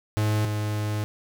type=tone pair in turn; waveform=45% pulse; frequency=106.5 / 105.64 Hz; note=G#2 / G#2; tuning=+44 / +30 cents; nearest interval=unison; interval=14 cents; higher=first; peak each=-21 / -25 dBFS; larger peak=first; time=0.17-0.45 / 0.45-1.04 s; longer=second; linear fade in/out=0 ms; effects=none